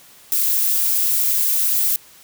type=noise; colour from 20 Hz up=violet; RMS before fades=-18 dBFS; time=0.32-1.96 s; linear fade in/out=0 ms; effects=white hiss -47 dBFS RMS until 2.23 s